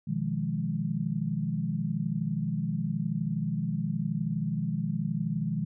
sine chord, F half-diminished seventh, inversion second, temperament equal, 123.47 / 155.56 / 174.61 / 207.7 Hz, Cb3 / Eb3 / F3 / Ab3, 0 / 0 / 0 / 0 cents, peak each -36 / -31 / -33 / -33 dBFS, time 0.07-5.65 s, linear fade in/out 10 ms, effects none

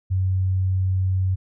sine tone, 93.8 Hz, F#2, 24 cents sharp, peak -18 dBFS, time 0.1-1.36 s, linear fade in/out 20 ms, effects none

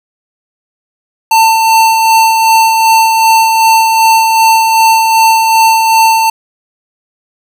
square tone with tremolo, 896 Hz, A5, 31 cents sharp, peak -4 dBFS, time 1.31-6.3 s, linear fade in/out 5 ms, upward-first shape sine, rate 2.6 Hz, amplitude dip 35%, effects none

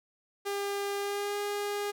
sawtooth tone with pitch glide, 401.7 to 409.2 Hz, G4 to G#4, +42 to -26 cents, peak -27 dBFS, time 0.45-1.92 s, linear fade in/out 20 ms, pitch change +32 cents, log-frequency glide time 0.97-1.38 s, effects none

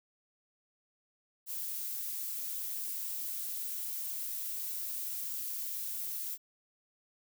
violet noise, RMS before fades -38 dBFS, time 1.46-6.38 s, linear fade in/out 50 ms, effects none

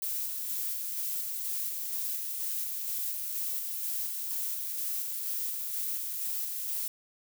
violet noise with tremolo, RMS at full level -33 dBFS, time 0.02-6.88 s, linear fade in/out 2 ms, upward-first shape square, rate 2.1 Hz, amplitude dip 25%, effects none

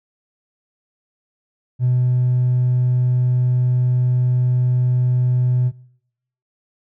sine tone with hard clipping, 125 Hz, B2, 21 cents sharp, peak -14 dBFS, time 1.79-5.72 s, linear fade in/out 50 ms, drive 1 dB, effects noise-tail reverb RT60 0.8 s tail -24 dB re dry

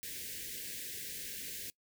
white band-stop noise, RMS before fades -43 dBFS, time 0.03-1.7 s, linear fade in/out 0 ms, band 530 to 1600 Hz, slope 96 dB/octave, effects noise-tail reverb RT60 0.1 s tail -23 dB re dry

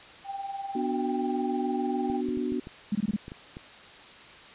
sine tone with tremolo, 790 Hz, G5, 13 cents sharp, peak -30 dBFS, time 0.24-2.22 s, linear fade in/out 50 ms, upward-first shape sine, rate 20 Hz, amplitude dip 60%
sine chord, B minor, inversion none, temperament equal, 246.9 / 293.7 / 370 Hz, B3 / D4 / F#4, 0 / 0 / 0 cents, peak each -30 / -32 / -32 dBFS, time 0.75-2.6 s, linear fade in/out 5 ms
clicks, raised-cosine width 3 ms, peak -27 dBFS, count 10, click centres 2.1 / 2.288 / 2.373 / 2.522 / 2.671 / 3.093 / 3.136 / 3.281 / 3.319 / 3.569 s
sine tone bursts, 207.7 Hz, G#3, in tune, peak -23 dBFS, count 5, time 2.92-3.164 s, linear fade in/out 5 ms, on 32 ms, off 21 ms
effects white hiss -48 dBFS RMS until 4.54 s + resampled to 8000 Hz

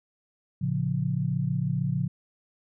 sine tone cluster, 113.6 / 140.1 / 175.7 Hz, A#2 / C#3 / F3, -44 / +19 / +11 cents, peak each -31 / -27 / -29 dBFS, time 0.61-2.08 s, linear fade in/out 10 ms, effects none

